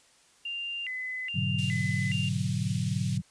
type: tone with vibrato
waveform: sine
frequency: 2374 Hz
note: D7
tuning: 18 cents sharp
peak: -32 dBFS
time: 0.45-2.29 s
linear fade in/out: 5 ms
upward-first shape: square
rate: 1.2 Hz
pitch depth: 280 cents each way
type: chord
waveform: sine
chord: G# half-diminished seventh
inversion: none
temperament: equal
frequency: 103.83 / 123.47 / 146.83 / 185 Hz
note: G#2 / B2 / D3 / F#3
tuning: 0 / 0 / 0 / 0 cents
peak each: -32 dBFS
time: 1.34-3.22 s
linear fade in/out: 20 ms
type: high-pass noise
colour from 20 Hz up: pink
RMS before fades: -44 dBFS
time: 1.58-3.18 s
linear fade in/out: 10 ms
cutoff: 2600 Hz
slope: 24 dB/octave
effects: white hiss -61 dBFS RMS until 3.3 s + resampled to 22050 Hz